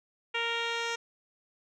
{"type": "tone with low-pass filter sweep", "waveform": "10% pulse", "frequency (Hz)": 464.8, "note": "A#4", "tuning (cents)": -5, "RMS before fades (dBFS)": -32, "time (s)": [0.34, 0.96], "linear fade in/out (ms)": 10, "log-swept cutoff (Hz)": [2900, 5200], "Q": 2.8, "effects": []}